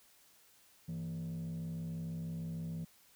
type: tone with frequency modulation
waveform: sine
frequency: 164.81 Hz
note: E3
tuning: in tune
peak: -35 dBFS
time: 0.88-2.85 s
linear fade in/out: 10 ms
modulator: 66.3 Hz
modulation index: 0.55
effects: tanh soft clip ceiling -37 dBFS + white hiss -65 dBFS RMS until 3.15 s